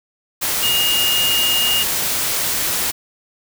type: tone in noise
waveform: sine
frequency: 2847 Hz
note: F7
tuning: 33 cents sharp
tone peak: -16 dBFS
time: 0.62-1.84 s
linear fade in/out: 20 ms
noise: white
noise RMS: -20 dBFS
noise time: 0.41-2.92 s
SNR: +1 dB
effects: none